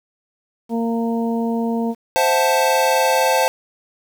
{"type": "harmonic tone", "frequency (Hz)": 230.4, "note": "A#3", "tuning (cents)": -20, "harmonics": [1, 2, 3, 4], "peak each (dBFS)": [-19, -25, -29, -31], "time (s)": [0.69, 1.95], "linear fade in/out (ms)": 50}
{"type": "chord", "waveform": "square", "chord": "F# half-diminished seventh", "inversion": "second", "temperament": "equal", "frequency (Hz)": [523.3, 659.3, 740, 880], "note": ["C5", "E5", "F#5", "A5"], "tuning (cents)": [0, 0, 0, 0], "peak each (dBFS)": [-19, -23, -24, -19], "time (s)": [2.16, 3.48], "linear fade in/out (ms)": 0}
{"effects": ["8-bit"]}